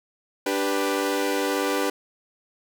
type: chord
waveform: sawtooth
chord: G major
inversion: second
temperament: equal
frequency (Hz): 293.7 / 392 / 493.9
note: D4 / G4 / B4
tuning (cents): 0 / 0 / 0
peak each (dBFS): -23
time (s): 0.46-1.9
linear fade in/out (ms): 5
effects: none